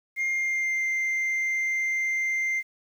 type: tone with pitch glide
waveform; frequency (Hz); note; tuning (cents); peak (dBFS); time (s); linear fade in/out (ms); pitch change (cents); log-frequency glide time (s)
sine; 2120 to 2092; C7 to C7; +22 to -1; -21; 0.16-2.63; 50; -23; 0.28-0.86
effects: tanh soft clip ceiling -23 dBFS + 9-bit